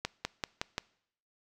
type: accelerating click train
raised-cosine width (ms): 0.2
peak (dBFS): -14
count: 5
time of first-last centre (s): 0.05-0.781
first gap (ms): 200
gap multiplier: 0.94
effects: noise-tail reverb RT60 0.7 s tail -23 dB re dry

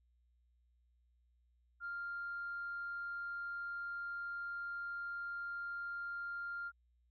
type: tone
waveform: sine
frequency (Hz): 1396.9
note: F6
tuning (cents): 0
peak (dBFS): -39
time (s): 1.8-6.72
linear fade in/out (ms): 50
effects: tanh soft clip ceiling -35 dBFS + added 60 Hz sine -70 dBFS peak until 7.1 s

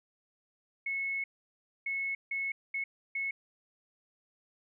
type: tone bursts at uneven times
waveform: sine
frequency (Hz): 2192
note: C#7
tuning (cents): -20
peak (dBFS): -31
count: 5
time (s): 0.86-1.24 / 1.86-2.15 / 2.31-2.52 / 2.74-2.84 / 3.15-3.31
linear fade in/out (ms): 5
effects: none

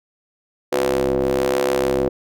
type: ring-modulated tone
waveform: sawtooth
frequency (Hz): 66.7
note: C2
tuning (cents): +34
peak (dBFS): -10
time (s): 0.72-2.09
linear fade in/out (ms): 10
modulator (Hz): 433
effects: none

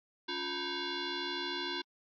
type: tone with frequency modulation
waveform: sine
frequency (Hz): 1546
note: G6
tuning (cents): -24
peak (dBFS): -34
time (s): 0.28-1.82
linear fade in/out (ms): 10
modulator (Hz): 633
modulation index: 4.4
effects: AAC 64 kbps

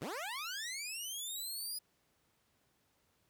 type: linear sweep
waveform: 15% pulse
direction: up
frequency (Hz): 96.8 to 4997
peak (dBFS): -33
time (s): 0.01-1.79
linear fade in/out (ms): 10
effects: pink hiss -75 dBFS RMS until 3.29 s + high-pass 60 Hz 12 dB/octave

